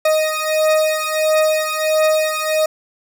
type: beating tone pair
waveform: 40% pulse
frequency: 622.3 / 623.8 Hz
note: D#5 / D#5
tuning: 0 / +4 cents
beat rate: 1.5 Hz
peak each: -16 / -17 dBFS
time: 0.05-2.66 s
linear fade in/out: 5 ms
effects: none